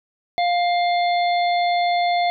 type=harmonic tone with a mistuned harmonic; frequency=702 Hz; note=F5; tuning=9 cents sharp; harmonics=1 / 3 / 5 / 6; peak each=-17 / -27 / -31 / -33 dBFS; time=0.38-2.3 s; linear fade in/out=0 ms; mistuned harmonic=6; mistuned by=+20 cents; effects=none